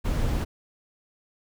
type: noise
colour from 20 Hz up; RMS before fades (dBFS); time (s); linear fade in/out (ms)
brown; -25; 0.04-0.45; 20
effects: none